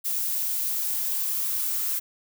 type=noise with high-pass filter sweep; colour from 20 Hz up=violet; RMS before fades=-27 dBFS; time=0.04-2 s; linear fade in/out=20 ms; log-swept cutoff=530 to 1300 Hz; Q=3.2; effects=none

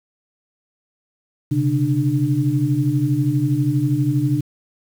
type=tone cluster; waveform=sine; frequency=128.7 / 141.1 / 298.3 Hz; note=C3 / C#3 / D4; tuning=-28 / +31 / +27 cents; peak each=-20 dBFS; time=1.51-4.41 s; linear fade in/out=10 ms; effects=7-bit

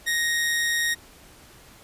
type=tone with amplitude modulation; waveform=sawtooth; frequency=1869 Hz; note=A#6; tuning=4 cents sharp; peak=-17 dBFS; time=0.06-0.95 s; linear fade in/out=20 ms; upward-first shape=sine; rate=159 Hz; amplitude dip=30%; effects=pink hiss -50 dBFS RMS until 1.83 s + resampled to 32000 Hz

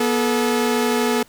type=tone pair together; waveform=sawtooth; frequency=242.4 / 432.2 Hz; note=B3 / A4; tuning=-32 / -31 cents; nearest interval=minor seventh; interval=1001 cents; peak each=-16 dBFS; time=0-1.23 s; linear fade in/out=5 ms; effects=pink hiss -51 dBFS RMS until 1.28 s

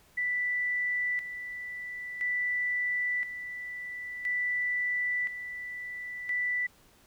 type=tone with tremolo; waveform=sine; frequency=1975.5 Hz; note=B6; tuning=in tune; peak=-27 dBFS; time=0.17-6.67 s; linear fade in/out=10 ms; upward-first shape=square; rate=0.49 Hz; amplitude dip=65%; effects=pink hiss -61 dBFS RMS until 7.06 s

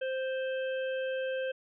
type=harmonic tone; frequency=523.3 Hz; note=C5; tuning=in tune; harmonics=1 / 3 / 5 / 6; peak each=-31 / -40 / -46 / -48 dBFS; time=0.01-1.52 s; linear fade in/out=10 ms; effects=none

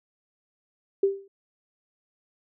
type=tone with exponential decay; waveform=sine; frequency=393.3 Hz; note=G4; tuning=6 cents sharp; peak=-15 dBFS; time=1.03-1.28 s; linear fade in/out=5 ms; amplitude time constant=54 ms; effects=none

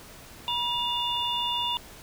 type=tone cluster; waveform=sine; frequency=965 / 2837 / 3535 Hz; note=B5 / F7 / A7; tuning=-40 / +27 / +7 cents; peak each=-30 dBFS; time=0.48-1.77 s; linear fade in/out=0 ms; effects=pink hiss -47 dBFS RMS until 2.02 s

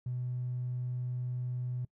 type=tone; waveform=triangle; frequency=124.5 Hz; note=B2; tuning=14 cents sharp; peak=-29 dBFS; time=0.06-1.85 s; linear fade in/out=5 ms; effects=noise-tail reverb RT60 0.1 s tail -26 dB re dry + tanh soft clip ceiling -30 dBFS

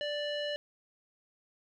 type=tone with low-pass filter; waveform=square; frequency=587.3 Hz; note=D5; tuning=in tune; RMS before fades=-35 dBFS; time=0.01-0.56 s; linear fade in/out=0 ms; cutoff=3400 Hz; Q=4.3; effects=none

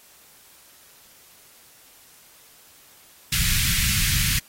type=band-stop noise; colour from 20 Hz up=pink; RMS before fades=-22 dBFS; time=3.32-4.39 s; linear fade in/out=5 ms; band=160 to 1800 Hz; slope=24 dB/octave; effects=white hiss -52 dBFS RMS until 4.48 s + AAC 48 kbps

